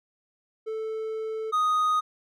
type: tone pair in turn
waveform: triangle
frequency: 440 / 1244.5 Hz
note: A4 / D#6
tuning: 0 / 0 cents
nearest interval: octave + tritone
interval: 1800 cents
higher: second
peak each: -27 / -19 dBFS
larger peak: second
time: 0.66-1.52 / 1.52-2.01 s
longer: first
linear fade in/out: 20 ms
effects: none